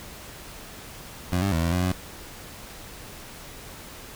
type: tone with pitch steps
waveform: 20% pulse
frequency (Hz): 89.9 / 98.5 / 82.2 / 84.1 / 89.4 / 91.5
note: F#2 / G2 / E2 / E2 / F2 / F#2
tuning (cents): -49 / +9 / -4 / +35 / +41 / -19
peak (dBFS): -17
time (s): 1.32-1.92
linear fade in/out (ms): 5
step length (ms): 100
effects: pink hiss -42 dBFS RMS until 4.15 s

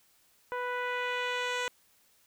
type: tone with low-pass filter sweep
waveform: 10% pulse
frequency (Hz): 493.9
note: B4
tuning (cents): 0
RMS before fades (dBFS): -33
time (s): 0.52-1.68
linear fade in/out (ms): 0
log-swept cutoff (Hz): 1200 to 6500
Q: 1
effects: white hiss -66 dBFS RMS until 2.26 s

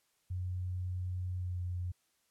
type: tone with pitch glide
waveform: sine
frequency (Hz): 91 to 89.39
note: F#2 to F2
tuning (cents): -28 to +41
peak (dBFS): -34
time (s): 0.3-1.92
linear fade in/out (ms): 10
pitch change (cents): -31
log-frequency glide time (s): 1.36-1.63
effects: white hiss -75 dBFS RMS until 2.3 s + low-pass 12000 Hz 12 dB/octave

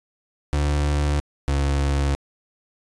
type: tone pair in turn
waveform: 35% pulse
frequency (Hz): 73 / 70.22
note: D2 / C#2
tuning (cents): -10 / +23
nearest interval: minor second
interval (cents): 67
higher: first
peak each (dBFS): -17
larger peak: neither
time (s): 0.53-1.2 / 1.48-2.15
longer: neither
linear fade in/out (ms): 0
effects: resampled to 22050 Hz

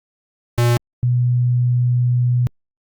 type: tone pair in turn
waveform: square / sine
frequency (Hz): 119.7 / 122.99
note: A#2 / B2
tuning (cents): +46 / -7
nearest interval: unison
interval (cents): 47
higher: second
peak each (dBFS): -13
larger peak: neither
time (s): 0.58-0.77 / 1.03-2.47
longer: second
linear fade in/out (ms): 0
effects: Opus 48 kbps

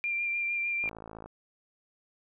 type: tone with vibrato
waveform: sine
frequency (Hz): 2381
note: D7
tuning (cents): +23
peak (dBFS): -28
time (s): 0.04-0.89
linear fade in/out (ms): 0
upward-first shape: sine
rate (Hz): 6.6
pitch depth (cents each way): 18
type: click train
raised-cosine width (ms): 1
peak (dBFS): -29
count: 24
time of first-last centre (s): 0.84-1.26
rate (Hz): 54.8
effects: none

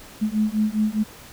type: beating tone pair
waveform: sine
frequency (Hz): 212 / 216.9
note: G#3 / A3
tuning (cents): +36 / -25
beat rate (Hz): 4.9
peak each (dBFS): -22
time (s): 0.21-1.04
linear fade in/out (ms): 20
effects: pink hiss -44 dBFS RMS until 1.32 s

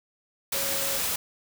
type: tone in noise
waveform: sine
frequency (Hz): 550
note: C#5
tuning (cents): -14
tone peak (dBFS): -35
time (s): 0.54-0.98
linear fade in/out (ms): 5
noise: white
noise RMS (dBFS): -28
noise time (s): 0.52-1.16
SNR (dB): -10
effects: none

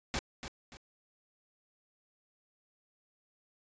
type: noise with echo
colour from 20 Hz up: pink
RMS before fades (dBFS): -33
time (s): 0.14-0.19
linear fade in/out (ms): 0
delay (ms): 290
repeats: 2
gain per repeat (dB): -9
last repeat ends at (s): 0.77
effects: resampled to 16000 Hz

